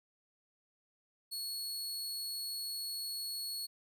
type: tone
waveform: sawtooth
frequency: 4361 Hz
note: C#8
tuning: 29 cents flat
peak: -35 dBFS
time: 1.31-3.67 s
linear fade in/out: 20 ms
effects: none